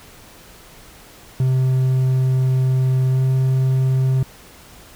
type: tone with pitch glide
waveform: triangle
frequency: 130 to 131.21 Hz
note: C3 to C3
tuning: -11 to +5 cents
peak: -12 dBFS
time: 1.4-4.23 s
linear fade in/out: 2 ms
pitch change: +16 cents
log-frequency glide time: 3.11-3.22 s
effects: pink hiss -44 dBFS RMS until 4.95 s

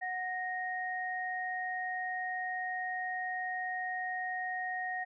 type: tone pair together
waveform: sine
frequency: 736.2 / 1864.7 Hz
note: F#5 / A#6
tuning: -9 / 0 cents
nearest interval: octave + major third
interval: 1609 cents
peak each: -37 / -36 dBFS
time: 0.01-5.05 s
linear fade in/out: 20 ms
effects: none

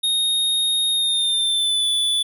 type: tone with pitch glide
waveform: square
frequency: 3719 to 3470 Hz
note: A#7 to A7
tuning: -5 to -25 cents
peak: -18 dBFS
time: 0.03-2.23 s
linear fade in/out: 10 ms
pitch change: -120 cents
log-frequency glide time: 0.91-1.86 s
effects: none

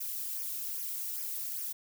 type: noise with flanger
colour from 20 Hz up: violet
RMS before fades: -37 dBFS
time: 0-1.73 s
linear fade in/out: 10 ms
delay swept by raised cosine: 0.24 to 2.14 ms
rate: 2.5 Hz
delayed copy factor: -0.85
effects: none

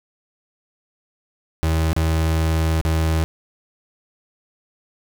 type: tone with dropouts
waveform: 35% pulse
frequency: 80.3 Hz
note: E2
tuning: 45 cents flat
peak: -15 dBFS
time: 1.63-3.24 s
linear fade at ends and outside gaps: 0 ms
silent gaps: 1.931-1.964 / 2.813-2.851 s
effects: none

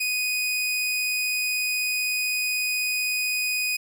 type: tone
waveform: sawtooth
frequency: 2489 Hz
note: D#7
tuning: in tune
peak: -20 dBFS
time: 0-3.77 s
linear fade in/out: 10 ms
effects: none

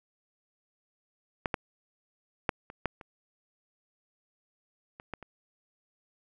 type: clicks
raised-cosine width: 0.5 ms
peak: -13 / -13 / -10 / -28 / -13 / -30 / -29 / -21 / -30 dBFS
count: 9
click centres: 1.458 / 1.542 / 2.492 / 2.701 / 2.857 / 3.012 / 4.999 / 5.137 / 5.227 s
effects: none

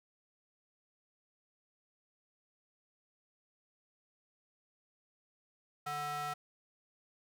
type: ring-modulated tone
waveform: square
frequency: 293.7 Hz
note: D4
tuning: in tune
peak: -34 dBFS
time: 5.86-6.34 s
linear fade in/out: 10 ms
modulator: 1030 Hz
effects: none

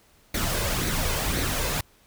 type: noise with flanger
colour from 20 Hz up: pink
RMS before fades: -26 dBFS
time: 0.34-1.81 s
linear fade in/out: 5 ms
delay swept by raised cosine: 0.48 to 1.98 ms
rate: 1.9 Hz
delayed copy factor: +0.5
effects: pink hiss -59 dBFS RMS until 2.06 s

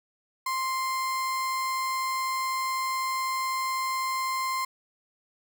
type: tone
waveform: 35% pulse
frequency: 1048 Hz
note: C6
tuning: 2 cents sharp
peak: -25 dBFS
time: 0.46-4.65 s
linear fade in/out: 5 ms
effects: none

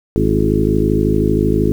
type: harmonic tone with a mistuned harmonic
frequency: 52.8 Hz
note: G#1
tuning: 29 cents sharp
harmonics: 1 / 2 / 3 / 4 / 5 / 6 / 7 / 8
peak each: -20 / -20 / -20 / -20 / -20 / -20 / -20 / -20 dBFS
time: 0.16-1.72 s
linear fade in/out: 0 ms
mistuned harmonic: 7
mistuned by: -38 cents
effects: 7-bit

